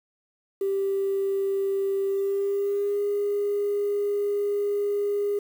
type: tone with pitch glide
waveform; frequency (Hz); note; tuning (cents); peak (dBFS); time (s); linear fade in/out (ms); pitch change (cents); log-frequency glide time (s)
triangle; 392 to 407.9; G4 to G#4; 0 to -31; -19; 0.61-5.39; 5; +69; 2.09-3
effects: tanh soft clip ceiling -20 dBFS + 8-bit